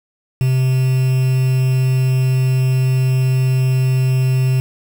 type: tone with quantisation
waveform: triangle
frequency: 129.7 Hz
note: C3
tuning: 15 cents flat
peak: -10 dBFS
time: 0.41-4.6 s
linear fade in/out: 0 ms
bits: 5
effects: none